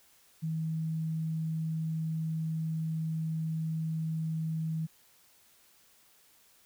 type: tone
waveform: sine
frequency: 160 Hz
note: D#3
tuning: 49 cents sharp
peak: -30 dBFS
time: 0.42-4.87 s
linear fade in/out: 20 ms
effects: white hiss -63 dBFS RMS until 6.65 s